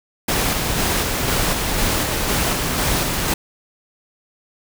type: noise with tremolo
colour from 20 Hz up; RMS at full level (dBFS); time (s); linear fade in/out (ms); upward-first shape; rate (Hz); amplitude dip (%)
pink; -19; 0.28-3.34; 5; square; 2; 25
effects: none